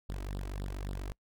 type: tone with flanger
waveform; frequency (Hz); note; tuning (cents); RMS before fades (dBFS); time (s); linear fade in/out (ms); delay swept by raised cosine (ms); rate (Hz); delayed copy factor
sawtooth; 48.1; G1; -32; -38; 0.09-1.12; 0; 0.2 to 3.2; 3.7; +0.9
effects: noise-tail reverb RT60 0.1 s tail -25 dB re dry